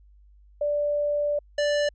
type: tone pair in turn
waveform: sine / square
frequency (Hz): 586 / 586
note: D5 / D5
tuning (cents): -4 / -4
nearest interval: unison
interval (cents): 0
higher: neither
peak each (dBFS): -22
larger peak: neither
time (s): 0.61-1.39 / 1.58-1.89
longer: first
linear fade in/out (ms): 5
effects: added 50 Hz sine -51 dBFS peak until 1.94 s + resampled to 16000 Hz